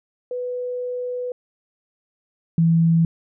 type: tone pair in turn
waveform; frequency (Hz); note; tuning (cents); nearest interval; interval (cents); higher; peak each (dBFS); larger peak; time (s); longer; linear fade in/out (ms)
sine; 495.5 / 165.35; B4 / E3; +6 / +6; octave + perfect fifth; 1900; first; -24 / -13; second; 0.31-1.32 / 2.58-3.05; first; 2
effects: none